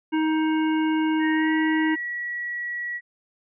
harmonic tone, 314.2 Hz, D#4, 17 cents sharp, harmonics 1 / 3 / 5 / 7 / 9, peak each -20 / -30 / -34 / -37 / -39 dBFS, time 0.12-1.96 s, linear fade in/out 20 ms
sine tone with pitch glide, 1865 to 1928.5 Hz, A#6 to B6, 0 to -42 cents, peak -27 dBFS, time 1.19-3.01 s, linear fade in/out 50 ms, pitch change +58 cents, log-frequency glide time 1.34-1.51 s
effects none

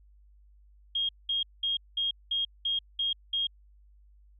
sine tone bursts, 3248 Hz, G#7, 39 cents flat, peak -26 dBFS, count 8, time 0.95-3.47 s, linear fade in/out 5 ms, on 140 ms, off 200 ms, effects added 50 Hz sine -55 dBFS peak until 4.39 s

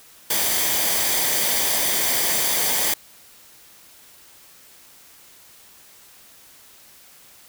white noise with comb filter, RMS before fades -21 dBFS, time 0.3-2.94 s, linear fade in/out 5 ms, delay 0.74 ms, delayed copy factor -0.5, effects white hiss -49 dBFS RMS until 7.48 s

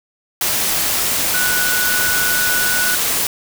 sine tone in noise, 1476 Hz, F#6, 5 cents flat, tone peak -18 dBFS, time 1.34-2.95 s, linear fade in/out 2 ms, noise white, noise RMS -18 dBFS, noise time 0.41-3.27 s, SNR -3 dB, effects none

